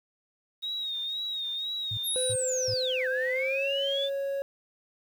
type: tone with vibrato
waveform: sine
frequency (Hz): 3753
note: A#7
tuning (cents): +11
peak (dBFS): -30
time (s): 0.62-2.34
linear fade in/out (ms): 20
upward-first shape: sine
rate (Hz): 2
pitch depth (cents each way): 63
type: tone bursts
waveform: sine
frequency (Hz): 107.8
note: A2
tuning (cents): -35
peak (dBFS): -32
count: 3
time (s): 1.91-2.742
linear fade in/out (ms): 5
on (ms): 64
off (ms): 320
type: linear two-way sweep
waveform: sine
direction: down then up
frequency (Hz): 11670 to 1522 to 3594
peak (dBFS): -28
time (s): 2.03-4.1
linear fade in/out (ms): 50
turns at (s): 3.08
type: tone with pitch glide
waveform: triangle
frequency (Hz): 513 to 553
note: C5 to C#5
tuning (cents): -34 to -4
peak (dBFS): -26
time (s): 2.16-4.42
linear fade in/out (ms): 0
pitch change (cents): +130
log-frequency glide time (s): 3.33-3.65
effects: tanh soft clip ceiling -18 dBFS + 9-bit